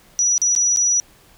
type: tone with dropouts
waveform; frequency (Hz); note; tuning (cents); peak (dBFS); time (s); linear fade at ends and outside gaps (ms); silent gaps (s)
sine; 5860; F#8; -18; -14; 0.19-1; 0; 0.379-0.417 / 0.551-0.562 / 0.762-0.771
effects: pink hiss -51 dBFS RMS until 1.37 s